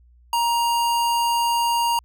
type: tone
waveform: square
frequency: 940 Hz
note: A#5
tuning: 14 cents sharp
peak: -19 dBFS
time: 0.33-1.99 s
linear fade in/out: 2 ms
effects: added 60 Hz sine -50 dBFS peak until 2.04 s